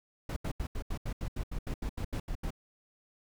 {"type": "noise bursts", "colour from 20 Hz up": "brown", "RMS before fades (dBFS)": -34, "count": 15, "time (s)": [0.29, 2.506], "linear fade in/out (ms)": 5, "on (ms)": 74, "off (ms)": 79, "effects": []}